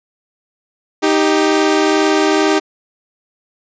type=tone pair together; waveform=sawtooth; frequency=311.1 / 393.3 Hz; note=D#4 / G4; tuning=0 / +6 cents; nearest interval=major third; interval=406 cents; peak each=-10 dBFS; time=1.02-2.6 s; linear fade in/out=20 ms; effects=resampled to 16000 Hz